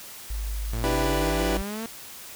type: tone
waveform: sine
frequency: 51.91 Hz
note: G#1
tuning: in tune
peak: -27 dBFS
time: 0.3-1.62 s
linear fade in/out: 5 ms
type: exponential sweep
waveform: sawtooth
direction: up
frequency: 110 to 230.3 Hz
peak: -27 dBFS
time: 0.73-1.86 s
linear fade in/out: 0 ms
type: chord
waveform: 25% pulse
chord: E minor seventh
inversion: third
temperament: equal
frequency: 293.7 / 329.6 / 392 / 493.9 Hz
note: D4 / E4 / G4 / B4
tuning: 0 / 0 / 0 / 0 cents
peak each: -26 dBFS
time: 0.84-1.57 s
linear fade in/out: 0 ms
effects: white hiss -42 dBFS RMS until 2.35 s